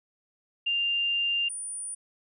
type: tone pair in turn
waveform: sine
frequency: 2794 / 9398 Hz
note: F7 / D9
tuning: 0 / 0 cents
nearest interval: octave + major sixth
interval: 2100 cents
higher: second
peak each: -24 / -33 dBFS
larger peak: first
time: 0.66-1.49 / 1.49-1.95 s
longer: first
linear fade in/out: 10 ms
effects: none